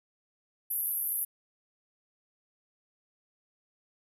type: band-pass noise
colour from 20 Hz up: pink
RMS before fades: -32 dBFS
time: 0.7-1.25 s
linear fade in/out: 10 ms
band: 11000 to 13000 Hz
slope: 96 dB/octave
effects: none